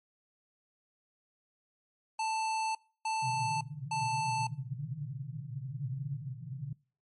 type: tone bursts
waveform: square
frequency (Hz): 883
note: A5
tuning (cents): +6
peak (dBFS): -31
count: 3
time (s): 2.19-4.47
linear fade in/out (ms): 5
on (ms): 560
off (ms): 300
type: band-pass noise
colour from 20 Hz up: white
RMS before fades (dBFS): -39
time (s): 3.22-6.73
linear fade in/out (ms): 5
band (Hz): 120 to 150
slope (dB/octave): 96
effects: noise-tail reverb RT60 0.4 s tail -24 dB re dry + MP3 48 kbps